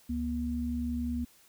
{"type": "tone pair together", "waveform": "sine", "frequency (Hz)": [71.6, 240.8], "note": ["D2", "B3"], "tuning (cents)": [-43, -44], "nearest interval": "octave + major sixth", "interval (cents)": 2099, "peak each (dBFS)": [-35, -31], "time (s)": [0.09, 1.25], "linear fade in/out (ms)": 10, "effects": ["white hiss -61 dBFS RMS until 1.48 s"]}